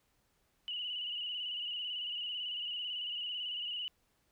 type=tone with vibrato; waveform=sine; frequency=2923 Hz; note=F#7; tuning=22 cents flat; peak=-36 dBFS; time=0.68-3.88 s; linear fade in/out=0 ms; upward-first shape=square; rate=18 Hz; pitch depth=39 cents each way; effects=pink hiss -75 dBFS RMS until 4.31 s